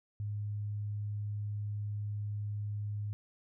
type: tone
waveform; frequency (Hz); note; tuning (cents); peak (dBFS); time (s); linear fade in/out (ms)
sine; 103.83; G#2; 0; -34; 0.2-3.13; 0
effects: none